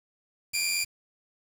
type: tone pair together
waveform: 15% pulse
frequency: 2349 / 2437 Hz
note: D7 / D#7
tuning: 0 / -37 cents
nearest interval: minor second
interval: 63 cents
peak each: -22 dBFS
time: 0.53-0.85 s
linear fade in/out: 20 ms
effects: 7-bit